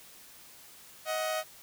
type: tone pair together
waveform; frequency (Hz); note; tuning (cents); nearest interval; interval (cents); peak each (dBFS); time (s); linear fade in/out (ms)
sawtooth; 629 / 740.7; D#5 / F#5; +19 / +2; minor third; 283; -27 / -33; 1.05-1.44; 50
effects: white hiss -53 dBFS RMS until 1.62 s